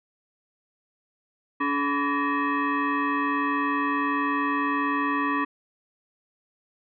sine tone with frequency modulation, 429.3 Hz, A4, 43 cents flat, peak -22 dBFS, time 1.6-5.45 s, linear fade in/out 10 ms, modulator 714 Hz, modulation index 2.1, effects none

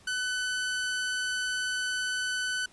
sawtooth tone, 1503 Hz, F#6, 27 cents sharp, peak -25 dBFS, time 0.07-2.66 s, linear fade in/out 5 ms, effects pink hiss -58 dBFS RMS until 2.72 s + resampled to 24000 Hz

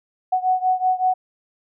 sine beating tone pair, 740 / 745.3 Hz, F#5 / F#5, 0 / +12 cents, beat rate 5.3 Hz, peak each -19 / -21 dBFS, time 0.32-1.14 s, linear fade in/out 10 ms, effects none

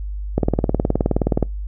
click train, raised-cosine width 2 ms, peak -3 dBFS, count 21, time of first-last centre 0.38-1.427 s, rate 19.1 Hz, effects noise-tail reverb RT60 0.2 s tail -25 dB re dry + added 50 Hz sine -24 dBFS peak until 1.67 s

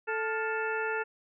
harmonic tone with a mistuned harmonic, 440 Hz, A4, in tune, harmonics 1 / 2 / 3 / 4 / 5 / 6, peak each -33 / -36 / -34 / -37 / -46 / -40 dBFS, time 0.07-1.04 s, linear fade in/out 20 ms, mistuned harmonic 3, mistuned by +110 cents, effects none

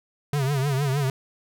square tone with vibrato, 138.59 Hz, C#3, in tune, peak -22 dBFS, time 0.33-1.1 s, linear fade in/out 2 ms, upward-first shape triangle, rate 6.5 Hz, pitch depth 130 cents each way, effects none

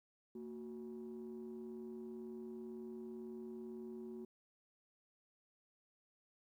triangle ring-modulated tone, 70 Hz, C#2, 18 cents sharp, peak -39 dBFS, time 0.35-4.25 s, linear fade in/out 5 ms, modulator 299 Hz, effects tanh soft clip ceiling -41 dBFS + 13-bit

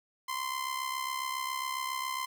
sawtooth tone with amplitude modulation, 1037 Hz, C6, 16 cents flat, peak -26 dBFS, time 0.28-2.26 s, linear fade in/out 10 ms, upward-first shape sine, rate 67.3 Hz, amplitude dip 65%, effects none

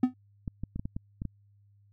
triangle tone with exponential decay, 253.2 Hz, B3, 43 cents sharp, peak -14 dBFS, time 0.03-0.14 s, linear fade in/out 5 ms, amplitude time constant 22 ms
clicks, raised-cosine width 5 ms, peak -22 dBFS, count 8, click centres 0.478 / 0.636 / 0.76 / 0.795 / 0.855 / 0.965 / 1.219 / 1.253 s
effects added 101 Hz sine -59 dBFS peak until 1.92 s

